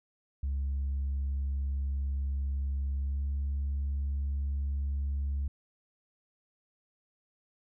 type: tone with pitch glide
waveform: sine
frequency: 68.8 to 69.96 Hz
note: C#2 to C#2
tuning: -12 to +17 cents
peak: -27 dBFS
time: 0.43-5.48 s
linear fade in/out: 5 ms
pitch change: +29 cents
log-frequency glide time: 3.02-3.22 s
effects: tanh soft clip ceiling -27 dBFS